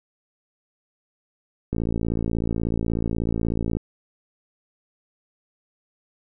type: click train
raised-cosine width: 3 ms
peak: -12 dBFS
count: 116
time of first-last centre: 1.73-3.769 s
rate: 56.4 Hz
effects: none